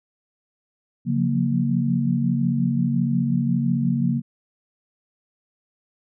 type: chord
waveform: sine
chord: Gb major seventh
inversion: second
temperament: equal with one note detuned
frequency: 138.59 / 174.61 / 180.25 / 233.1 Hz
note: Db3 / F3 / Gb3 / Bb3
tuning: 0 / 0 / -45 / 0 cents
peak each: -23 / -27 / -26 / -22 dBFS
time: 1.05-4.22 s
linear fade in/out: 50 ms
effects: none